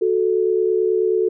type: tone pair together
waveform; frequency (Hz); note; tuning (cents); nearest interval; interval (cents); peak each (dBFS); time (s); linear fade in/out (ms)
sine; 368.3 / 437.6; F#4 / A4; -8 / -9; minor third; 299; -18; 0.01-1.29; 10
effects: none